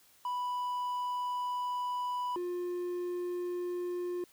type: tone pair in turn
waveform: triangle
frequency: 987.8 / 354.8 Hz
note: B5 / F4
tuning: 0 / +27 cents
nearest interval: octave + tritone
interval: 1773 cents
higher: first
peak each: -30 / -31 dBFS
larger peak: first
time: 0.25-2.36 / 2.36-4.24 s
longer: first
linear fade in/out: 2 ms
effects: white hiss -63 dBFS RMS until 4.32 s